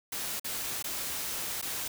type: noise with dropouts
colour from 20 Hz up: white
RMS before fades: -35 dBFS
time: 0.12-1.88 s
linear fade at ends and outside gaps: 5 ms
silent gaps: 0.397-0.444 / 0.826-0.841 / 1.615-1.624 s
effects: none